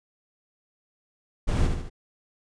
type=noise with echo; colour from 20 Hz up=brown; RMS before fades=-22 dBFS; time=1.47-1.68 s; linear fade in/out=20 ms; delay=73 ms; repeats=3; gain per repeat=-5 dB; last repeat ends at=1.899 s; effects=resampled to 22050 Hz